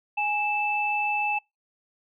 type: tone pair together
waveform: sine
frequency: 830.6 / 2637 Hz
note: G#5 / E7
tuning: 0 / 0 cents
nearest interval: octave + minor sixth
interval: 2000 cents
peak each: -26 dBFS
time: 0.17-1.39 s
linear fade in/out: 10 ms
effects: noise-tail reverb RT60 0.2 s tail -26 dB re dry